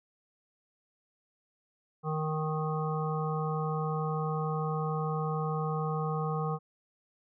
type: harmonic tone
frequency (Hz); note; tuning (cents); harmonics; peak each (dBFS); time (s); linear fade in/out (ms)
155.56; D#3; 0; 1 / 3 / 5 / 7 / 8; -31 / -36 / -38 / -39 / -40; 2.03-6.59; 50
effects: none